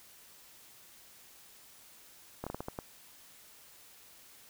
slowing click train, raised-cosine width 1 ms, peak -23 dBFS, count 7, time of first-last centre 2.44-2.789 s, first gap 26 ms, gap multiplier 1.32, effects white hiss -57 dBFS RMS until 4.49 s

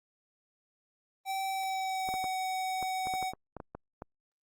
square tone with pitch glide, 772 to 751.8 Hz, G5 to F#5, -27 to +27 cents, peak -32 dBFS, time 1.25-3.33 s, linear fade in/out 50 ms, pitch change -46 cents, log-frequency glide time 1.45-2.24 s
clicks, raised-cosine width 1 ms, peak -26 dBFS, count 12, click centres 2.089 / 2.14 / 2.242 / 2.827 / 3.071 / 3.138 / 3.227 / 3.335 / 3.567 / 3.602 / 3.75 / 4.021 s
effects Opus 24 kbps

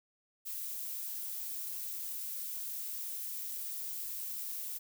violet noise, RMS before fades -40 dBFS, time 0.45-4.79 s, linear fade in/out 20 ms, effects none

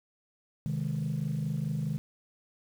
sine chord, Ab major, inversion first, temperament equal, 130.81 / 155.56 / 207.7 Hz, C3 / Eb3 / Ab3, 0 / 0 / 0 cents, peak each -33 / -30 / -35 dBFS, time 0.66-1.98 s, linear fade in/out 0 ms, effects tanh soft clip ceiling -24 dBFS + 9-bit

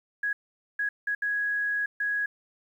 sine tone bursts at uneven times, 1664 Hz, G#6, 3 cents sharp, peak -25 dBFS, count 5, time 0.23-0.33 / 0.79-0.89 / 1.07-1.15 / 1.22-1.86 / 2-2.26 s, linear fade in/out 5 ms, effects 10-bit

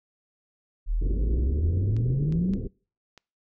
sine exponential sweep, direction up, 36.71 to 206 Hz, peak -22 dBFS, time 0.86-2.58 s, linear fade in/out 50 ms
pink low-pass noise, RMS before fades -32 dBFS, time 1.01-2.68 s, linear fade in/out 10 ms, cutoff 450 Hz, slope 48 dB/octave
clicks, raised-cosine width 0.2 ms, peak -30 dBFS, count 4, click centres 1.966 / 2.324 / 2.536 / 3.177 s
effects noise-tail reverb RT60 0.4 s tail -25 dB re dry

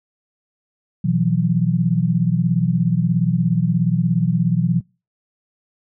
sine chord, B suspended fourth, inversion none, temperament equal with one note detuned, 123.47 / 164.81 / 181.71 Hz, B2 / E3 / F#3, 0 / 0 / -31 cents, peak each -21 / -18 / -19 dBFS, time 1.04-4.81 s, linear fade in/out 10 ms, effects noise-tail reverb RT60 0.3 s tail -24 dB re dry

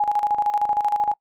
sine tone with tremolo, 830.6 Hz, G#5, in tune, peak -16 dBFS, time 0-1.14 s, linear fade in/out 5 ms, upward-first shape square, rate 13 Hz, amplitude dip 65%, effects noise-tail reverb RT60 0.1 s tail -21 dB re dry

